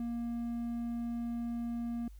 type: tone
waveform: triangle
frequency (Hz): 235.3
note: A#3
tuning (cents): +16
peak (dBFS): -32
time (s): 0-2.08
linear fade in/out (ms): 2
effects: added 50 Hz sine -48 dBFS peak until 2.19 s + white hiss -70 dBFS RMS until 2.19 s